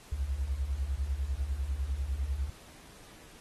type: beating tone pair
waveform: sine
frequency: 61 / 71 Hz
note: B1 / C#2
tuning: -21 / +42 cents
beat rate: 10 Hz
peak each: -35 / -31 dBFS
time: 0.12-2.5 s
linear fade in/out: 5 ms
effects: pink hiss -54 dBFS RMS until 3.4 s + AAC 32 kbps

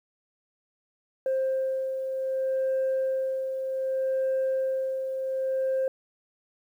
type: beating tone pair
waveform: sine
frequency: 527 / 527.65 Hz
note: C5 / C5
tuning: +12 / +14 cents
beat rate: 0.65 Hz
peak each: -33 / -24 dBFS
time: 1.26-5.88 s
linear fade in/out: 2 ms
effects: tanh soft clip ceiling -21 dBFS + 10-bit

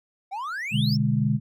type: exponential sweep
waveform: triangle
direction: up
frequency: 733 to 5590 Hz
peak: -27 dBFS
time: 0.31-0.97 s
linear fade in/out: 20 ms
type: chord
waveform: sine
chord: G# diminished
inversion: first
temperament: equal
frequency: 123.47 / 146.83 / 207.7 Hz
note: B2 / D3 / G#3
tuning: 0 / 0 / 0 cents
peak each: -24 dBFS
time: 0.71-1.4 s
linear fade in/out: 50 ms
effects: none

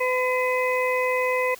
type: harmonic tone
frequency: 506 Hz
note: B4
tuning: 42 cents sharp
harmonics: 1 / 2 / 4 / 5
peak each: -23 / -27 / -27 / -31 dBFS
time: 0-1.55 s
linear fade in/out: 10 ms
effects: white hiss -46 dBFS RMS until 1.59 s

